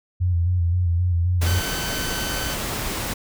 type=tone with vibrato; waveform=sine; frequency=87.6 Hz; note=F2; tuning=6 cents sharp; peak=-17 dBFS; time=0.2-1.6 s; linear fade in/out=20 ms; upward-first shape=square; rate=3.8 Hz; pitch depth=45 cents each way
type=noise; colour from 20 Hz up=pink; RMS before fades=-27 dBFS; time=1.41-3.14 s; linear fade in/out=10 ms
type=tone; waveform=15% pulse; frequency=1526 Hz; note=G6; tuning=47 cents flat; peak=-23 dBFS; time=1.46-2.54 s; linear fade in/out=5 ms
effects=none